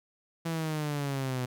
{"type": "linear sweep", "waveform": "sawtooth", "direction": "down", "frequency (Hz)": [166.9, 123.9], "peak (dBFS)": -26, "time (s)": [0.45, 1.46], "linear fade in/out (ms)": 10, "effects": []}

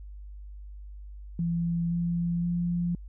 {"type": "tone with pitch steps", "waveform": "sine", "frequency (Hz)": [169.5, 171.47, 173.46], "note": ["E3", "F3", "F3"], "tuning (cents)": [49, -31, -11], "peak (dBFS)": -25, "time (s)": [1.39, 2.95], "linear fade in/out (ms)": 2, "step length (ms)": 520, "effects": ["added 50 Hz sine -40 dBFS peak until 3.08 s"]}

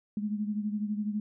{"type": "beating tone pair", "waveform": "sine", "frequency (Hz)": [207.7, 219.7], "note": ["G#3", "A3"], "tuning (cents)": [0, -2], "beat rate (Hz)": 12, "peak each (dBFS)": [-30, -36], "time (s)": [0.17, 1.2], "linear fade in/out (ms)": 2, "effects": []}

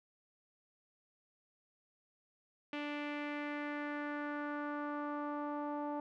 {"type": "tone with low-pass filter sweep", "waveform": "sawtooth", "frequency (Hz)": 293.2, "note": "D4", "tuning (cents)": -3, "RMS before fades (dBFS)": -40, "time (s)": [2.73, 6], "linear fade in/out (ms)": 2, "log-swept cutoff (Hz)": [2700, 900], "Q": 2.6, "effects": []}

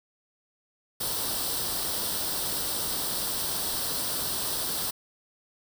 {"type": "noise with comb filter", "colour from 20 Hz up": "white", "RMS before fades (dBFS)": -30, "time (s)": [1, 4.91], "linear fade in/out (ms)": 10, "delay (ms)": 0.22, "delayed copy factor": 0.65, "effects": []}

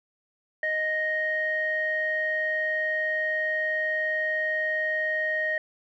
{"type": "tone with low-pass filter", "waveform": "square", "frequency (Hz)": 622.3, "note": "D#5", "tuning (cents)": 0, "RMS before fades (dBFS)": -27, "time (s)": [0.63, 5.58], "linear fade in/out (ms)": 2, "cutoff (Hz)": 1800, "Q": 7.3, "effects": []}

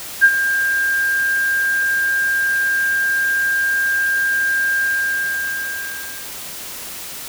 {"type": "tone with ADSR envelope", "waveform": "sine", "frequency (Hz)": 1600, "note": "G6", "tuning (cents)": 35, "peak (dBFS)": -4, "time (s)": [0.21, 6.3], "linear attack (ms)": 32, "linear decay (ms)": 54, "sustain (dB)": -11, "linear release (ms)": 1500, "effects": ["white hiss -31 dBFS RMS until 7.28 s"]}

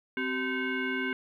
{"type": "tone with frequency modulation", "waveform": "sine", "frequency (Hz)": 902, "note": "A5", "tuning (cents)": 43, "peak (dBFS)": -28, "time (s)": [0.17, 1.13], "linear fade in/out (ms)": 2, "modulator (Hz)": 642, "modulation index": 2.3, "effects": ["11-bit"]}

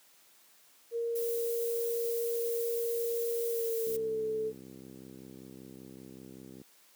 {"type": "tone with pitch glide", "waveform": "sine", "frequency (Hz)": [466.2, 437.5], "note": ["A#4", "A4"], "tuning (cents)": [0, -10], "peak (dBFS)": -30, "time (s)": [0.91, 4.53], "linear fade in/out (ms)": 50, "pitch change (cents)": -110, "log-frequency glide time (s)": [3.47, 4.24]}
{"type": "noise", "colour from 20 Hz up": "violet", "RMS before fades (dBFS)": -40, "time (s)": [1.15, 3.97], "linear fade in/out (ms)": 10}
{"type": "click train", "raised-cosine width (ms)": 3, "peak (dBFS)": -33, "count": 180, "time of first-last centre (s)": [3.87, 6.615], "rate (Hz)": 65.2}
{"effects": ["white hiss -62 dBFS RMS until 6.95 s", "high-pass 200 Hz 12 dB/octave"]}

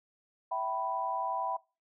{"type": "chord", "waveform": "sine", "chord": "E minor", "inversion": "none", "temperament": "equal with one note detuned", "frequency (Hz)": [659.3, 770.5, 987.8], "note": ["E5", "G5", "B5"], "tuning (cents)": [0, -30, 0], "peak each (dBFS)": [-37, -35, -33], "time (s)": [0.51, 1.57], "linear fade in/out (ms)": 10, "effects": ["noise-tail reverb RT60 0.3 s tail -22 dB re dry"]}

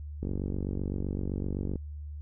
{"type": "click train", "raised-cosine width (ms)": 3, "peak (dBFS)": -20, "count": 74, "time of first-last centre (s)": [0.23, 1.757], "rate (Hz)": 47.8, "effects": ["added 74 Hz sine -37 dBFS peak until 2.21 s"]}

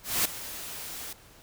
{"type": "noise with ADSR envelope", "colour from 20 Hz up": "white", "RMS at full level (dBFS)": -24, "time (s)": [0.03, 1.13], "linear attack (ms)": 220, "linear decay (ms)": 8, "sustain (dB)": -15, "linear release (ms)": 4, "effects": ["pink hiss -54 dBFS RMS until 1.42 s"]}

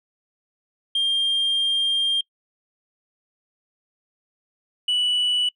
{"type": "tone pair in turn", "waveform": "sine", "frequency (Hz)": [3200, 2957], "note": ["G7", "F#7"], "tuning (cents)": [35, -2], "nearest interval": "minor second", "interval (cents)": 137, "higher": "first", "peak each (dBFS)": -16, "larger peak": "neither", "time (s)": [[0.95, 2.21], [4.88, 5.49]], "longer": "first", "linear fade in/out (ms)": 5, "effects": ["noise-tail reverb RT60 0.1 s tail -25 dB re dry", "tanh soft clip ceiling -17 dBFS"]}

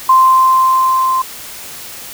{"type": "tone with level ramp", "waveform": "sine", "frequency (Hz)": 1043, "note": "C6", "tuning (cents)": -6, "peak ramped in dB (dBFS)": [-4, -11], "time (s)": [0.09, 1.22], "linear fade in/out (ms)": 5, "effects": ["white hiss -30 dBFS RMS until 2.13 s"]}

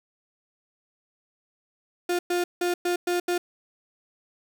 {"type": "tone bursts at uneven times", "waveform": "35% pulse", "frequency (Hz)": 353.1, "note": "F4", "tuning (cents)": 19, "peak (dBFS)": -21, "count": 6, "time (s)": [[2.09, 2.19], [2.3, 2.44], [2.61, 2.74], [2.85, 2.96], [3.07, 3.2], [3.28, 3.38]], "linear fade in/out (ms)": 5, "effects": []}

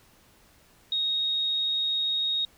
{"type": "tone", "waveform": "sine", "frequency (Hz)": 3747, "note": "A#7", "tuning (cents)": 8, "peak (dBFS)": -24, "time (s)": [0.92, 2.45], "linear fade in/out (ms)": 2, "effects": ["pink hiss -59 dBFS RMS until 2.57 s"]}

